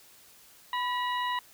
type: harmonic tone with a mistuned harmonic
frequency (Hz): 964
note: B5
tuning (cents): -42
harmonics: 1 / 2 / 3 / 4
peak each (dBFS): -29 / -35 / -39 / -41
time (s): 0.73-1.39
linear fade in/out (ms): 2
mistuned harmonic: 1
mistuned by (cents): +52
effects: white hiss -56 dBFS RMS until 1.53 s